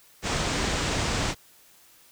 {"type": "low-pass noise", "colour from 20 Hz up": "pink", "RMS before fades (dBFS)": -27, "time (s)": [0.22, 1.35], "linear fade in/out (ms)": 50, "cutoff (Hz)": 8200, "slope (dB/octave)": 48, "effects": ["white hiss -56 dBFS RMS until 2.11 s"]}